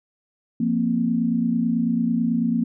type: chord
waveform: sine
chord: F suspended fourth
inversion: none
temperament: just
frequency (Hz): 174.61 / 232.8 / 261.9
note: F3 / Bb3 / C4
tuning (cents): 0 / -2 / +2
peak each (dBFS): -26 / -20 / -26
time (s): 0.6-2.64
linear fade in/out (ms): 5
effects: none